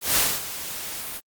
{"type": "noise with ADSR envelope", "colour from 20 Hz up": "white", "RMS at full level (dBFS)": -19, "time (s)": [0.01, 1.21], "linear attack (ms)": 150, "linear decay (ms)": 250, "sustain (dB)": -14, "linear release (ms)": 44, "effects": ["Opus 48 kbps"]}